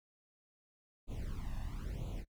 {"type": "noise with flanger", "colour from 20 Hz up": "brown", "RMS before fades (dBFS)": -40, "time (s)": [1.07, 2.25], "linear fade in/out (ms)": 50, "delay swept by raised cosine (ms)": [0.28, 1.13], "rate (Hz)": 1, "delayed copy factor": 1, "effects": ["noise-tail reverb RT60 0.1 s tail -24 dB re dry"]}